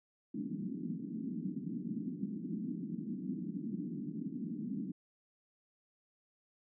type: band-pass noise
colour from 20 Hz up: pink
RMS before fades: -40 dBFS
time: 0.34-4.92 s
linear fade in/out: 5 ms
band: 170 to 300 Hz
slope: 48 dB/octave
effects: none